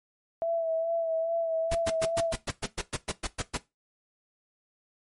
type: tone with vibrato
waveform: sine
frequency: 659.3 Hz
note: E5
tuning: in tune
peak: -25 dBFS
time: 0.42-2.33 s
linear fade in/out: 0 ms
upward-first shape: sine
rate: 2.4 Hz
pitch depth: 29 cents each way
type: noise bursts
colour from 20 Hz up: pink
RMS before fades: -30 dBFS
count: 13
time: 1.71-3.576 s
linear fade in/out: 10 ms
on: 42 ms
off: 110 ms
effects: noise-tail reverb RT60 0.2 s tail -17 dB re dry + MP3 48 kbps